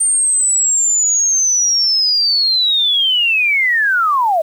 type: linear sweep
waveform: sine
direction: down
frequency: 8850 to 606 Hz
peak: -11 dBFS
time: 0-4.42 s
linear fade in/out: 10 ms
effects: 7-bit